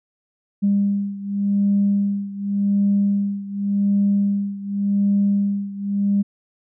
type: beating tone pair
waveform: sine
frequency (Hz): 200.5 / 201.38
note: G3 / G3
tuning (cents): +39 / +47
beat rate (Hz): 0.88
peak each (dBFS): -18 / -21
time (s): 0.62-6.23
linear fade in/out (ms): 20
effects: tanh soft clip ceiling -9 dBFS